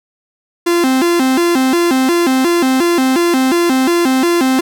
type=tone with vibrato; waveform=45% pulse; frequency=300 Hz; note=D4; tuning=37 cents sharp; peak=-10 dBFS; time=0.66-4.61 s; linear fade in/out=10 ms; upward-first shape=square; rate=2.8 Hz; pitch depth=240 cents each way; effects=none